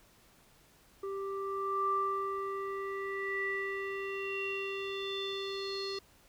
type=tone with low-pass filter sweep; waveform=square; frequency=392 Hz; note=G4; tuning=in tune; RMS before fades=-36 dBFS; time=1.03-5.99 s; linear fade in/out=5 ms; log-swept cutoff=880 to 4600 Hz; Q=8.6; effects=pink hiss -63 dBFS RMS until 6.28 s